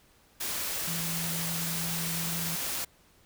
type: tone in noise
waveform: sine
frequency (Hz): 166.5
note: E3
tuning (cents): +18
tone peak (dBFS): -35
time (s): 0.87-2.56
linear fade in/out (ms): 10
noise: white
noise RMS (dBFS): -33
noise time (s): 0.4-2.85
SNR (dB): -5
effects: pink hiss -62 dBFS RMS until 3.25 s